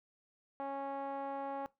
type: tone with low-pass filter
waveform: 5% pulse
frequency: 275.7 Hz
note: C#4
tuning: 9 cents flat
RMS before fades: -40 dBFS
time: 0.6-1.66 s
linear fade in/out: 0 ms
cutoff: 770 Hz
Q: 2.6
effects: noise-tail reverb RT60 0.2 s tail -20 dB re dry